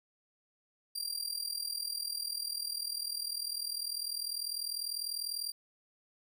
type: tone with amplitude modulation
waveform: sawtooth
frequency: 4746 Hz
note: D8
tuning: 17 cents sharp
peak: -29 dBFS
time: 0.95-5.52 s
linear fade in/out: 10 ms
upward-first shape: sine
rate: 40.1 Hz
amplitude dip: 80%
effects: none